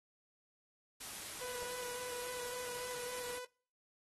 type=noise; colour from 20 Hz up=white; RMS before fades=-46 dBFS; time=1-3.39 s; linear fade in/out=10 ms
type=tone with vibrato; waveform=sawtooth; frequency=493.9 Hz; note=B4; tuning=in tune; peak=-40 dBFS; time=1.41-3.45 s; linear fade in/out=5 ms; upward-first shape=square; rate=3.6 Hz; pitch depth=14 cents each way
type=noise with exponential decay; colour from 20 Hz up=pink; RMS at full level=-47 dBFS; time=1.62-1.71 s; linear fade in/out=5 ms; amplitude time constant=19 ms
effects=noise-tail reverb RT60 0.5 s tail -26 dB re dry + AAC 32 kbps